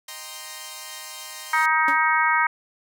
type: chord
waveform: 5% pulse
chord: C minor seventh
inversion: first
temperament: equal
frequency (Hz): 622.3 / 784 / 932.3 / 1046.5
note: Eb5 / G5 / Bb5 / C6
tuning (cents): 0 / 0 / 0 / 0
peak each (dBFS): -32 / -32 / -29 / -26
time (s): 0.08-1.66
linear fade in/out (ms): 5
type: harmonic tone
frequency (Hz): 314.8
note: D#4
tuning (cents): +20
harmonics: 3 / 4 / 5 / 6 / 7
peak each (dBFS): -22 / -23 / -24 / -25 / -25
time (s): 1.53-2.47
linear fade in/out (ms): 5
type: tone with exponential decay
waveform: sawtooth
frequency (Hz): 283.4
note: C#4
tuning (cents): +38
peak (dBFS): -23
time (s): 1.88-2.02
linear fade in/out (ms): 2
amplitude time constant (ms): 29
effects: none